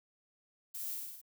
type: noise with echo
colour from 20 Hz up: violet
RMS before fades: -42 dBFS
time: 0.74-0.95 s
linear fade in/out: 10 ms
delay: 53 ms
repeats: 5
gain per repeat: -2 dB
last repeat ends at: 1.215 s
effects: none